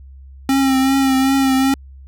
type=tone with vibrato; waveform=square; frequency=267.7 Hz; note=C4; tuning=40 cents sharp; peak=-13 dBFS; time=0.49-1.74 s; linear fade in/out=2 ms; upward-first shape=triangle; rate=2.6 Hz; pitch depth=36 cents each way; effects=added 67 Hz sine -36 dBFS peak until 2.07 s